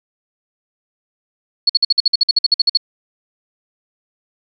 sine tone bursts, 4372 Hz, C#8, 25 cents flat, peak -8 dBFS, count 15, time 1.67-2.773 s, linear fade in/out 5 ms, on 25 ms, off 52 ms, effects none

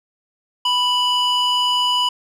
square tone with band-pass filter, 987.8 Hz, B5, in tune, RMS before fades -18 dBFS, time 0.65-2.09 s, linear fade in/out 5 ms, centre 2600 Hz, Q 1.8, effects none

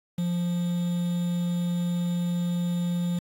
triangle tone with quantisation, 174.61 Hz, F3, in tune, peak -22 dBFS, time 0.18-3.19 s, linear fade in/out 5 ms, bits 7, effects AAC 64 kbps

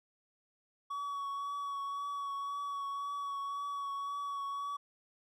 triangle tone with vibrato, 1127 Hz, C#6, 28 cents sharp, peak -34 dBFS, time 0.9-4.77 s, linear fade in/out 10 ms, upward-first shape triangle, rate 1.9 Hz, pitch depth 22 cents each way, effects none

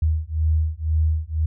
sine beating tone pair, 77.78 / 79.78 Hz, D#2 / D#2, 0 / +44 cents, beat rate 2 Hz, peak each -21 dBFS, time 0.02-1.46 s, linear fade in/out 5 ms, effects none

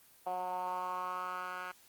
10% pulse tone with band-pass filter sweep, 182 Hz, F#3, 28 cents flat, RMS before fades -38 dBFS, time 0.26-1.72 s, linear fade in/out 10 ms, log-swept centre 750 to 1600 Hz, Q 4, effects white hiss -62 dBFS RMS until 1.88 s + Opus 32 kbps

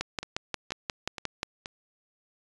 two click trains, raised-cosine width 0.2 ms, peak -19 / -12 dBFS, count 4 / 9, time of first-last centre 0.23-1.659 / 0.01-1.431 s, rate 2.1 / 5.63 Hz, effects resampled to 22050 Hz

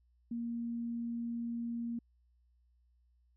sine tone, 234.4 Hz, A#3, 10 cents sharp, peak -35 dBFS, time 0.31-1.99 s, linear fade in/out 5 ms, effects added 60 Hz sine -67 dBFS peak until 3.36 s

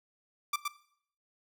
sawtooth tone with echo, 1174.7 Hz, D6, in tune, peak -24 dBFS, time 0.53-0.56 s, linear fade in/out 5 ms, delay 120 ms, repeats 1, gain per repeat -3 dB, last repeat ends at 0.68 s, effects noise-tail reverb RT60 0.6 s tail -17 dB re dry

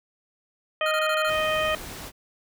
harmonic tone, 622.3 Hz, D#5, in tune, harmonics 1 / 2 / 3 / 4 / 5, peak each -25 / -28 / -30 / -31 / -32 dBFS, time 0.81-1.75 s, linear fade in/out 2 ms
square tone bursts, 1396.9 Hz, F6, in tune, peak -29 dBFS, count 6, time 0.86-1.299 s, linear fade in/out 2 ms, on 54 ms, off 23 ms
pink noise, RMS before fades -38 dBFS, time 1.26-2.12 s, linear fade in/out 50 ms
effects none

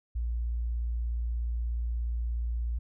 sine tone, 58.4 Hz, A#1, 4 cents sharp, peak -28 dBFS, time 0.15-2.79 s, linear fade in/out 10 ms, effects none

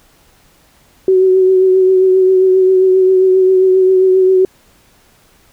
sine tone with vibrato, 375.1 Hz, F#4, 24 cents sharp, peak -6 dBFS, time 1.08-4.45 s, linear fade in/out 2 ms, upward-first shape triangle, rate 7.5 Hz, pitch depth 28 cents each way, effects pink hiss -50 dBFS RMS until 5.52 s

